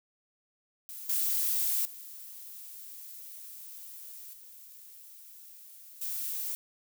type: noise with level steps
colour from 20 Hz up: violet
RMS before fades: -43 / -29 / -46 / -51 / -35 dBFS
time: 0.89-6.55 s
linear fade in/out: 0 ms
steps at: 1.09 / 1.85 / 4.33 / 6.01 s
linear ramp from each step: 5 ms
effects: none